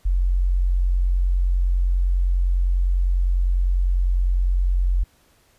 sine tone, 44.94 Hz, F#1, 50 cents flat, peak -16 dBFS, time 0.05-5.04 s, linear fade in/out 10 ms, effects pink hiss -59 dBFS RMS until 5.58 s + resampled to 32000 Hz

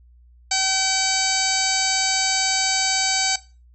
harmonic tone with a mistuned harmonic, 766 Hz, G5, 40 cents flat, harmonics 1 / 2 / 3 / 4 / 5 / 6 / 7 / 8 / 9 / 10, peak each -26 / -30 / -28 / -33 / -31 / -23 / -33 / -27 / -31 / -26 dBFS, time 0.51-3.36 s, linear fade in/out 5 ms, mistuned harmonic 9, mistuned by -23 cents, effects noise-tail reverb RT60 0.3 s tail -17 dB re dry + added 60 Hz sine -48 dBFS peak until 3.74 s

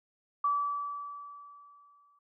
sine tone with exponential decay, 1153 Hz, D6, 32 cents flat, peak -24 dBFS, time 0.44-2.19 s, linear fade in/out 5 ms, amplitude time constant 380 ms, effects none

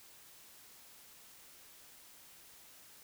silence, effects white hiss -58 dBFS RMS until 3.03 s

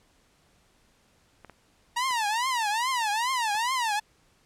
clicks, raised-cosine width 0.5 ms, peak -30 dBFS, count 4, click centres 1.447 / 1.497 / 2.108 / 3.551 s
sawtooth tone with vibrato, 932.3 Hz, A#5, in tune, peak -21 dBFS, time 1.96-4 s, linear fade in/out 10 ms, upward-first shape triangle, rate 2.4 Hz, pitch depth 250 cents each way
effects pink hiss -64 dBFS RMS until 4.45 s + low-pass 10000 Hz 12 dB/octave

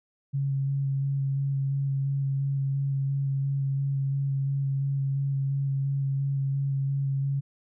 sine tone with vibrato, 137.6 Hz, C#3, 12 cents flat, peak -24 dBFS, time 0.33-7.41 s, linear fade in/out 20 ms, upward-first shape square, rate 2.9 Hz, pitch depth 11 cents each way, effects none

